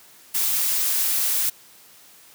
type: noise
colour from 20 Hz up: blue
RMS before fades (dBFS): -22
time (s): 0.34-1.5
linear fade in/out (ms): 10
effects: white hiss -50 dBFS RMS until 2.34 s + high-pass 100 Hz 12 dB/octave